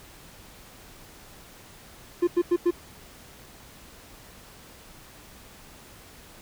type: tone bursts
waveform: triangle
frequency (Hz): 349.2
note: F4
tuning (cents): 0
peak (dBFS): -16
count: 4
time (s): 2.22-2.709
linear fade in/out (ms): 10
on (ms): 54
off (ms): 91
effects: pink hiss -49 dBFS RMS until 6.41 s